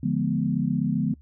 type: chord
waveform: sine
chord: D diminished seventh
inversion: none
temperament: equal with one note detuned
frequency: 146.83 / 174.61 / 211.5 / 246.9 Hz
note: D3 / F3 / Ab3 / Cb4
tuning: 0 / 0 / +32 / 0 cents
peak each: -27 dBFS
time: 0.03-1.14 s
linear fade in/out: 5 ms
effects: noise-tail reverb RT60 0.1 s tail -21 dB re dry + added 72 Hz sine -48 dBFS peak until 1.21 s